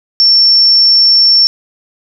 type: tone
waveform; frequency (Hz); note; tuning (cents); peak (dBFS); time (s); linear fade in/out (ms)
sine; 5430; F8; -50; -4; 0.2-1.47; 0
effects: none